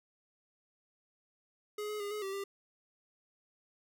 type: tone with pitch steps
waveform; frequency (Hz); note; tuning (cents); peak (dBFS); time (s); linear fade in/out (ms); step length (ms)
square; 419 / 422.5 / 407.1 / 422.6 / 388.3 / 396.2; G#4 / G#4 / G#4 / G#4 / G4 / G4; +15 / +30 / -35 / +30 / -16 / +18; -37; 1.78-2.44; 5; 110
effects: none